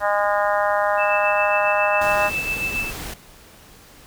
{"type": "harmonic tone", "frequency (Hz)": 204.8, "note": "G#3", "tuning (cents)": -24, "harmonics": [3, 4, 5, 6, 7, 8, 9], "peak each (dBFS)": [-21, -23, -25, -27, -28, -29, -30], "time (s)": [0, 2.31], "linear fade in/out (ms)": 50}
{"type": "tone with tremolo", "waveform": "sine", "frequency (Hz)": 2637, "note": "E7", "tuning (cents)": 0, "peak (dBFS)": -20, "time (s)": [0.97, 2.92], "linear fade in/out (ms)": 50, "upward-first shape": "sine", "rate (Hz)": 7.3, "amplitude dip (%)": 55}
{"type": "noise", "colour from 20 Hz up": "pink", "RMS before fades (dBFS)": -32, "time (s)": [2.01, 3.14], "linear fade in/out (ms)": 5}
{"effects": ["pink hiss -47 dBFS RMS until 4.06 s"]}